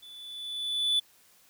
triangle tone with level ramp, 3475 Hz, A7, 22 cents flat, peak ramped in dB -45 to -20 dBFS, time 0.02-1 s, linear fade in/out 10 ms, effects white hiss -61 dBFS RMS until 1.49 s

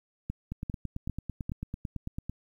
two click trains, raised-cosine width 5 ms, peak -22 / -20 dBFS, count 17 / 4, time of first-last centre 0.52-2.296 / 0.3-1.495 s, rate 9.01 / 2.51 Hz, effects 10-bit

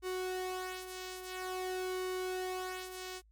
sawtooth tone with flanger, 370 Hz, F#4, in tune, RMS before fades -39 dBFS, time 0.02-3.22 s, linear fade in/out 50 ms, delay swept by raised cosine 1.5 to 2.8 ms, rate 0.49 Hz, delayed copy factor -0.55, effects added 53 Hz sine -61 dBFS peak until 3.31 s + MP3 96 kbps

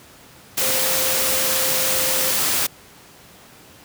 sine tone in noise, 523 Hz, C5, 1 cent flat, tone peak -28 dBFS, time 0.61-2.31 s, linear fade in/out 10 ms, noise white, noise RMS -20 dBFS, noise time 0.57-2.67 s, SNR -11 dB, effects pink hiss -46 dBFS RMS until 3.84 s + high-pass 80 Hz 12 dB/octave

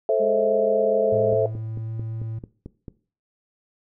sine chord, A minor, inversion none, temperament just, 440 / 528 / 660 Hz, A4 / C5 / E5, 0 / +16 / +2 cents, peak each -21 / -23 / -20 dBFS, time 0.09-1.46 s, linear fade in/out 2 ms
harmonic tone, 207.7 Hz, G#3, in tune, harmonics 1 / 2 / 3, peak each -32 / -34 / -30 dBFS, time 0.19-1.36 s, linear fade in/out 20 ms
triangle tone with pitch glide, 110.9 to 111.99 Hz, A2 to A2, +14 to +31 cents, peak -26 dBFS, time 1.12-2.39 s, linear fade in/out 5 ms, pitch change +17 cents, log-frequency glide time 1.68-1.95 s
click train, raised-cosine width 3 ms, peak -23 dBFS, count 8, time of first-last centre 1.33-2.882 s, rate 4.51 Hz
effects noise-tail reverb RT60 0.4 s tail -18 dB re dry

